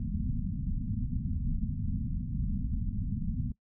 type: low-pass noise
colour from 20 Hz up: pink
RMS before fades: -32 dBFS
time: 0-3.52 s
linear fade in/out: 2 ms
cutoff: 250 Hz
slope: 96 dB/octave
effects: noise-tail reverb RT60 0.1 s tail -21 dB re dry